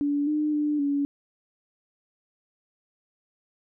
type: tone with pitch steps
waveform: sine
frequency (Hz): 287.9 / 302 / 297.3 / 283.9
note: D4 / D4 / D4 / C#4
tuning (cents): -34 / +48 / +21 / +41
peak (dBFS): -22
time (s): 0.01-1.05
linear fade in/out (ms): 0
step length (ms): 260
effects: none